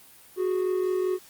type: tone pair together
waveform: triangle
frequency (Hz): 368 / 413.1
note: F#4 / G#4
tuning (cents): -9 / -9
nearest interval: major second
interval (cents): 200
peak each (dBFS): -22 / -29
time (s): 0.36-1.19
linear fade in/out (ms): 50
effects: white hiss -52 dBFS RMS until 1.29 s + Opus 32 kbps